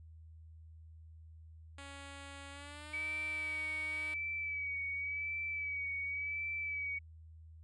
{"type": "tone with pitch glide", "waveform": "5% pulse", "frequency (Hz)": [279.1, 307.9], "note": ["C#4", "D#4"], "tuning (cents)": [12, -18], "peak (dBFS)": -37, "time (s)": [1.78, 4.14], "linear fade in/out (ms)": 2, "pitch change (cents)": 170, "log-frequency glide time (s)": [2.51, 3]}
{"type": "tone with vibrato", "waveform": "sine", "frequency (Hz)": 2283, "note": "D7", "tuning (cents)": -50, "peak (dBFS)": -36, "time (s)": [2.93, 6.99], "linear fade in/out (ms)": 10, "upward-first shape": "sine", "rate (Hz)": 0.91, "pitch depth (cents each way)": 35}
{"effects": ["added 80 Hz sine -52 dBFS peak until 7.63 s", "resampled to 24000 Hz"]}